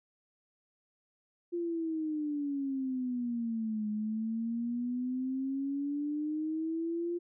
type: exponential two-way sweep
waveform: sine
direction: down then up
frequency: 349.2 to 210.4 to 349.2 Hz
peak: -31 dBFS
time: 1.52-7.19 s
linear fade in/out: 20 ms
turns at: 3.89 s
effects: none